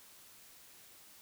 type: silence
effects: white hiss -58 dBFS RMS until 1.21 s